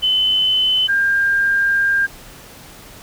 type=tone pair in turn; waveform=sine; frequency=3033 / 1601.1 Hz; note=F#7 / G6; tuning=+42 / +36 cents; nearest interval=major seventh; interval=1106 cents; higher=first; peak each=-13 dBFS; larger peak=neither; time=0.02-0.88 / 0.88-2.07 s; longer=second; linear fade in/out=20 ms; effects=pink hiss -40 dBFS RMS until 3.02 s